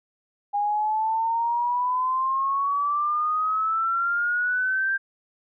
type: exponential sweep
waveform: sine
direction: up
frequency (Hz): 813 to 1589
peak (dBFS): -21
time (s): 0.53-4.98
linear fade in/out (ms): 20
effects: none